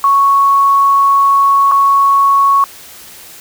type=tone with dropouts; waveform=sine; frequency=1108.7 Hz; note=C#6; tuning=in tune; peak=-6 dBFS; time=0.04-2.64 s; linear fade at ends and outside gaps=1 ms; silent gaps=1.714-1.719 s; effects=white hiss -35 dBFS RMS until 3.4 s